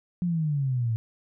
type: exponential sweep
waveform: sine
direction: down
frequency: 180.5 to 110 Hz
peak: -23 dBFS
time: 0.22-0.96 s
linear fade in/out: 0 ms
effects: none